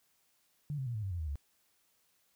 sine tone with pitch steps, 147 / 132.48 / 119.4 / 107.61 / 96.98 / 87.41 / 78.78 / 71 Hz, D3 / C3 / A#2 / A2 / G2 / F2 / D#2 / C#2, +2 / +22 / +42 / -38 / -18 / +2 / +22 / +42 cents, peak -34 dBFS, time 0.7-1.356 s, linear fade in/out 0 ms, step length 82 ms, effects white hiss -73 dBFS RMS until 2.35 s

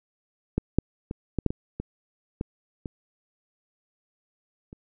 clicks, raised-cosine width 3 ms, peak -10 / -6 / -18 / -12 / -9 / -16 / -18 / -15 / -20 / -29 dBFS, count 10, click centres 0.58 / 0.786 / 1.111 / 1.387 / 1.463 / 1.505 / 1.8 / 2.411 / 2.858 / 4.729 s, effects none

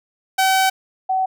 sawtooth / sine tone pair in turn, 763 / 756 Hz, G5 / F#5, -47 / +37 cents, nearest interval unison, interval 16 cents, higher first, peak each -10 / -16 dBFS, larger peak first, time 0.38-0.7 / 1.09-1.26 s, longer first, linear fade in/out 10 ms, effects none

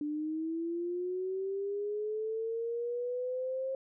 sine linear sweep, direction up, 293.7 to 534 Hz, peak -32 dBFS, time 0.01-3.75 s, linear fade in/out 2 ms, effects none

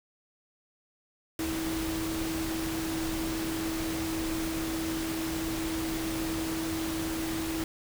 sine tone in noise, 323.7 Hz, E4, 31 cents flat, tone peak -31 dBFS, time 1.39-7.64 s, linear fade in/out 2 ms, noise pink, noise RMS -36 dBFS, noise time 1.39-7.64 s, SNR +2 dB, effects none

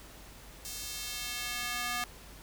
square tone with high-pass filter sweep, 242.8 Hz, B3, 29 cents flat, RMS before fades -37 dBFS, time 0.65-2.04 s, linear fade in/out 0 ms, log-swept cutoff 5900 to 1100 Hz, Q 0.84, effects added 50 Hz sine -52 dBFS peak until 2.42 s + pink hiss -52 dBFS RMS until 2.42 s

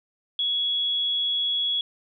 sine tone, 3355 Hz, G#7, 17 cents sharp, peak -22 dBFS, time 0.39-1.81 s, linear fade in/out 2 ms, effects none

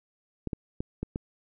clicks, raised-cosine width 3 ms, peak -18 dBFS, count 5, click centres 0.473 / 0.532 / 0.805 / 1.03 / 1.159 s, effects none

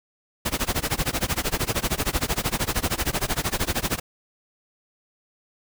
pink noise with tremolo, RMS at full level -22 dBFS, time 0.45-4 s, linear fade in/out 10 ms, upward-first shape sine, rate 13 Hz, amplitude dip 95%, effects none

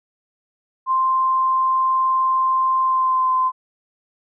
sine tone with pitch glide, 1046.5 to 1032.7 Hz, C6 to C6, 0 to -23 cents, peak -15 dBFS, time 0.86-3.52 s, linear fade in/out 50 ms, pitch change -23 cents, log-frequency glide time 2.81-3.32 s, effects none

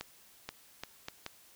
accelerating click train, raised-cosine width 0.2 ms, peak -21 dBFS, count 5, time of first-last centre 0.01-1.264 s, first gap 480 ms, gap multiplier 0.72, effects white hiss -60 dBFS RMS until 1.55 s

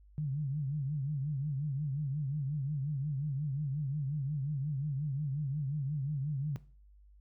sine tone with vibrato, 142.5 Hz, C#3, 48 cents sharp, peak -31 dBFS, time 0.18-6.56 s, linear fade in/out 0 ms, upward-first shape sine, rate 5.6 Hz, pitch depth 130 cents each way, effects noise-tail reverb RT60 0.4 s tail -17 dB re dry + added 50 Hz sine -56 dBFS peak until 7.2 s

